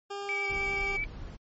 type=tone with pitch glide; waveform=20% pulse; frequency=401.6 to 396.8 Hz; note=G4 to G4; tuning=+42 to +21 cents; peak=-30 dBFS; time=0.1-0.97 s; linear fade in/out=10 ms; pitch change=-21 cents; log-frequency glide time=0.43-0.48 s
type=tone with vibrato; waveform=sine; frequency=2300 Hz; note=D7; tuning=37 cents flat; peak=-29 dBFS; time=0.29-1.04 s; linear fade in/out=0 ms; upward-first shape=sine; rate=9.7 Hz; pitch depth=13 cents each way
type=noise; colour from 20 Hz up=brown; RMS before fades=-40 dBFS; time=0.49-1.37 s; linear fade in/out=20 ms
effects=low-pass 8000 Hz 12 dB/octave + MP3 32 kbps